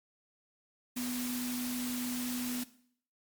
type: tone in noise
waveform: sine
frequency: 247.5 Hz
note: B3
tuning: 4 cents sharp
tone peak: -34 dBFS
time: 0.96-2.64 s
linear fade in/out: 10 ms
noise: white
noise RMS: -40 dBFS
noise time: 0.96-2.64 s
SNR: +3 dB
effects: noise-tail reverb RT60 0.6 s tail -17 dB re dry + MP3 96 kbps